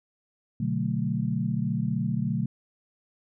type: chord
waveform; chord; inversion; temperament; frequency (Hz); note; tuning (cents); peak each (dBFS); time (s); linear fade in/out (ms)
sine; B minor seventh; none; equal; 123.47 / 146.83 / 185 / 220; B2 / D3 / F#3 / A3; 0 / 0 / 0 / 0; -30; 0.6-2.46; 5
effects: none